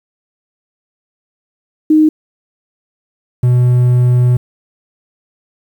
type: tone pair in turn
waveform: sine / triangle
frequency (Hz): 309.8 / 123.62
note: D#4 / B2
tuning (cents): -7 / +2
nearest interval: octave + major third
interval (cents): 1591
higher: first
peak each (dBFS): -5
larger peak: neither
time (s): 1.9-2.09 / 3.43-4.37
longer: second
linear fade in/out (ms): 5
effects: 7-bit